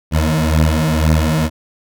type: beating tone pair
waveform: 20% pulse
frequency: 77.6 / 79.6 Hz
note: D#2 / D#2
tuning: -4 / +40 cents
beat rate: 2 Hz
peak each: -10 dBFS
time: 0.11-1.5 s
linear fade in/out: 50 ms
effects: none